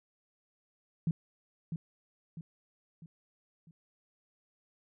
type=tone with echo; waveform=sine; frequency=163 Hz; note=E3; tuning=19 cents flat; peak=-26 dBFS; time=1.07-1.11 s; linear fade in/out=2 ms; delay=650 ms; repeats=4; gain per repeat=-7 dB; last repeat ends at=3.71 s; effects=none